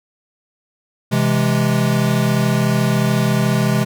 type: chord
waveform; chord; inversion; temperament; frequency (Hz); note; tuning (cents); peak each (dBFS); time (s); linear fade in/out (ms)
square; C augmented; none; equal; 130.81 / 164.81 / 207.7; C3 / E3 / G#3; 0 / 0 / 0; -18 / -21 / -19; 1.11-3.85; 20
effects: none

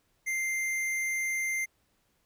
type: tone with hard clipping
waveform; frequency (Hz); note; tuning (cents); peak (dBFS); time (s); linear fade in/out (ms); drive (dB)
sine; 2093; C7; 0; -30; 0.26-1.66; 20; 13
effects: pink hiss -72 dBFS RMS until 2.25 s

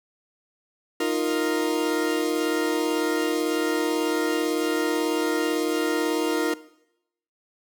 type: chord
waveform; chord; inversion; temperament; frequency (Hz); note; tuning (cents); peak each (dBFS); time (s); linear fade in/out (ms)
40% pulse; Eb suspended second; none; equal; 311.1 / 349.2 / 466.2; Eb4 / F4 / Bb4; 0 / 0 / 0; -26 / -26 / -26; 1-6.54; 5
effects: noise-tail reverb RT60 0.8 s tail -18 dB re dry

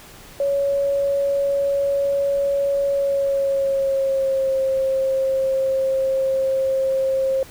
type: tone with pitch glide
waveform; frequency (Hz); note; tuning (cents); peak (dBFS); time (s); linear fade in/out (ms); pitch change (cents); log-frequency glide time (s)
sine; 559 to 532.8; C#5 to C5; +14 to +31; -17; 0.4-7.43; 2; -83; 2.89-4.57
effects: pink hiss -43 dBFS RMS until 7.5 s

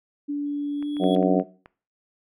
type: tone with pitch glide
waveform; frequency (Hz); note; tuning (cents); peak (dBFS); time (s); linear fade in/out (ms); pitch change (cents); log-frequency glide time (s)
sine; 289 to 293.2; D4 to D4; -28 to -3; -24; 0.28-1.4; 20; +25; 0.8-0.87
type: tone with exponential growth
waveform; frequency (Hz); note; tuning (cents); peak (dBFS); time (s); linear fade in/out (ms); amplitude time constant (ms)
triangle; 3350; G#7; +14; -32; 0.46-1.15; 0; 150
type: clicks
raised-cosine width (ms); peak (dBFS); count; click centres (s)
0.5; -29; 7; 0.826 / 0.968 / 1.039 / 1.164 / 1.228 / 1.398 / 1.659
type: harmonic tone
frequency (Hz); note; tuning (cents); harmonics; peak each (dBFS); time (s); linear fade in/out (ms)
92.5; F#2; 0; 2 / 3 / 4 / 5 / 6 / 7 / 8; -22 / -24 / -25 / -26 / -27 / -27 / -28; 0.99-1.44; 50
effects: noise-tail reverb RT60 0.4 s tail -19 dB re dry

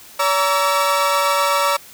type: tone cluster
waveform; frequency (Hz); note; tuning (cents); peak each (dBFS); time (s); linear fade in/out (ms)
40% pulse; 569 / 936 / 1146 / 1330; C#5 / A#5 / D6 / E6; +45 / +7 / -43 / +15; -20; 0.19-1.77; 10
effects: white hiss -42 dBFS RMS until 1.93 s

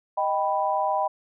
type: chord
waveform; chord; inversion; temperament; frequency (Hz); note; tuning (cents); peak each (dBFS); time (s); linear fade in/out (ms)
sine; Eb augmented; none; equal; 622.3 / 784 / 987.8; Eb5 / G5 / B5; 0 / 0 / 0; -27 / -25 / -26; 0.17-1.08; 10
effects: none

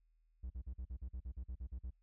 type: tone bursts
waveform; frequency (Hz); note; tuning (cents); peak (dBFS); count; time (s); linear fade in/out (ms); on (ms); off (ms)
triangle; 61.74; B1; 0; -39; 13; 0.43-1.906; 10; 72; 45
effects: noise-tail reverb RT60 0.1 s tail -26 dB re dry + added 40 Hz sine -70 dBFS peak until 2.02 s

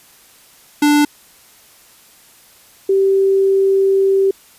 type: tone pair in turn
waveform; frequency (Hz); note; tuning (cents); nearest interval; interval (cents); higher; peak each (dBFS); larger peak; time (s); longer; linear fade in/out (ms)
square / sine; 294.1 / 388.5; D4 / G4; +3 / -16; perfect fourth; 481; second; -10; neither; 0.82-1.05 / 2.89-4.31; second; 5
effects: white hiss -47 dBFS RMS until 4.58 s + resampled to 32000 Hz

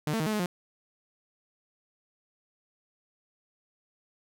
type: tone with pitch steps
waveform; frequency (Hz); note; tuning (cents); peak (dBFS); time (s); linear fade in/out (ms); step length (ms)
sawtooth; 151.1 / 224.2 / 156.8 / 215.9 / 211.5 / 177.7; D3 / A3 / D#3 / A3 / G#3 / F3; +50 / +33 / +14 / -33 / +32 / +30; -23; 0.07-0.46; 2; 65
effects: none

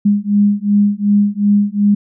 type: beating tone pair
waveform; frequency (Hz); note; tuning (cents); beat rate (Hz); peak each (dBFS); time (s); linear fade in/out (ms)
sine; 203.2 / 205.9; G#3 / G#3; -38 / -15; 2.7; -13 / -13; 0.05-1.95; 10
effects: none

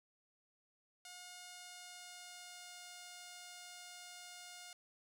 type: tone with pitch glide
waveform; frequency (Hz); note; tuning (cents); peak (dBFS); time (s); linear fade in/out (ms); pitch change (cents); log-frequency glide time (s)
5% pulse; 718 to 713.5; F5 to F5; +48 to +37; -39; 1.05-4.73; 2; -11; 1.42-2.83
effects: none

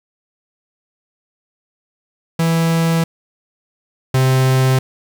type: tone pair in turn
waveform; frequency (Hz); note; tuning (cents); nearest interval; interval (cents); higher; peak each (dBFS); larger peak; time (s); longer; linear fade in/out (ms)
45% pulse; 164.81 / 130.81; E3 / C3; 0 / 0; major third; 400; first; -13 / -11; second; 2.39-3.04 / 4.14-4.79; neither; 5
effects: 8-bit

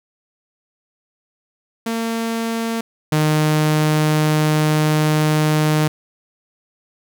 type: tone pair in turn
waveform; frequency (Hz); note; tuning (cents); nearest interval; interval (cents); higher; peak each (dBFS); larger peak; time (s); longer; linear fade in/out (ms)
sawtooth; 228 / 153.5; A#3 / D#3; -38 / -23; perfect fifth; 685; first; -16 / -10; second; 1.86-2.81 / 3.12-5.88; second; 5
effects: none

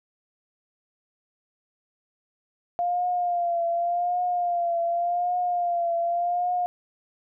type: tone with vibrato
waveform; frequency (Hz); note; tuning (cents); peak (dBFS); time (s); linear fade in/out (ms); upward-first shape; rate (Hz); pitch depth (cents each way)
sine; 698.5; F5; 0; -22; 2.79-6.66; 0; triangle; 0.87; 53
effects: none

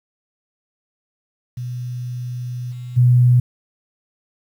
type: tone with level steps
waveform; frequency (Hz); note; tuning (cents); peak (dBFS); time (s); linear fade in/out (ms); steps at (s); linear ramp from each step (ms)
sine; 123.47; B2; 0; -24 / -28 / -9; 1.57-3.4; 5; 2.71 / 2.96; 20
effects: 8-bit

